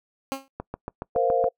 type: tone with exponential decay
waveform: 15% pulse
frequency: 270.1 Hz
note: C#4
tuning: 45 cents flat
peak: -17 dBFS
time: 0.32-0.48 s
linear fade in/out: 0 ms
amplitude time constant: 34 ms
type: click train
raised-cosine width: 1 ms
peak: -17 dBFS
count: 7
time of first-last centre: 0.6-1.442 s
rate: 7.13 Hz
type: chord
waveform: sine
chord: Bb suspended second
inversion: none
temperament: equal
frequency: 466.2 / 523.3 / 698.5 Hz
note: Bb4 / C5 / F5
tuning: 0 / 0 / 0 cents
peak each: -24 / -23 / -24 dBFS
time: 1.15-1.49 s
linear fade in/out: 10 ms
effects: noise-tail reverb RT60 0.1 s tail -25 dB re dry